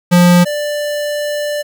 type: tone pair in turn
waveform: square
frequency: 176.4 / 589.7 Hz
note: F3 / D5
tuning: +18 / +7 cents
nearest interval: octave + major sixth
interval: 2089 cents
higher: second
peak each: -6 / -17 dBFS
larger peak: first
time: 0.11-0.45 / 0.45-1.63 s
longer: second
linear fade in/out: 20 ms
effects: 8-bit